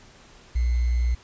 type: tone with sample-and-hold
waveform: sine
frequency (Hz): 60.1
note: B1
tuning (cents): -46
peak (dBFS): -19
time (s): 0.55-1.15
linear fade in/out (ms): 10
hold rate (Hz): 2100
effects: pink hiss -51 dBFS RMS until 1.23 s + resampled to 16000 Hz